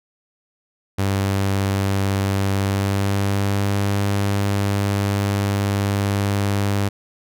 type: tone with pitch glide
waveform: sawtooth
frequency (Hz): 98 to 100.29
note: G2 to G2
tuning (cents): 0 to +40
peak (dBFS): -14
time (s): 0.98-6.89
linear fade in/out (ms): 10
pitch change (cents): +40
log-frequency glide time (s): 2.53-3.65
effects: none